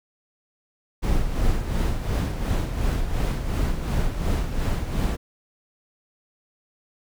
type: noise with tremolo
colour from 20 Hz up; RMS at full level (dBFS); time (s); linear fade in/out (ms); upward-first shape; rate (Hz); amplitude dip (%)
brown; -21; 1.02-5.17; 20; sine; 2.8; 55
effects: none